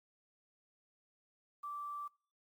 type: tone with quantisation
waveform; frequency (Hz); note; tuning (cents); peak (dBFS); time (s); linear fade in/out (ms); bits
sine; 1167; D6; -11; -40; 1.63-2.08; 10; 11
effects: noise-tail reverb RT60 0.4 s tail -23 dB re dry + MP3 96 kbps